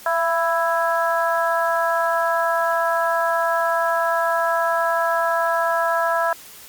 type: harmonic tone with a mistuned harmonic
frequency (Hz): 330.3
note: E4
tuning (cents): +4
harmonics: 2 / 3 / 4 / 5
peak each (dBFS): -21 / -23 / -24 / -25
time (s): 0.06-6.33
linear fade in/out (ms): 2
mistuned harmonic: 2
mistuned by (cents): +29
effects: white hiss -42 dBFS RMS until 6.68 s + Opus 48 kbps